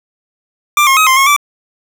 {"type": "tone with pitch steps", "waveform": "25% pulse", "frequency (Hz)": [1183, 1075, 1266, 1048, 1088, 1163], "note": ["D6", "C6", "D#6", "C6", "C#6", "D6"], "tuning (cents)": [12, 47, 30, 2, -33, -17], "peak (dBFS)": -3, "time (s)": [0.77, 1.364], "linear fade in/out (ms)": 2, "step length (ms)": 99, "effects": []}